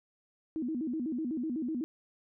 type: tone with vibrato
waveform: sine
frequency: 278.9 Hz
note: C#4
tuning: 11 cents sharp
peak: -31 dBFS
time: 0.56-1.84 s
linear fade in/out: 0 ms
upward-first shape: square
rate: 8 Hz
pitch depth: 230 cents each way
effects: none